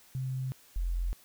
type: tone pair in turn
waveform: sine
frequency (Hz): 130.6 / 43.58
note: C3 / F1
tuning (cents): -3 / -3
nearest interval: octave + perfect fifth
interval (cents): 1900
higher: first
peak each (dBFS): -31 / -28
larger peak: second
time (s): 0.15-0.52 / 0.76-1.13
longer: neither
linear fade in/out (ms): 0
effects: white hiss -59 dBFS RMS until 1.24 s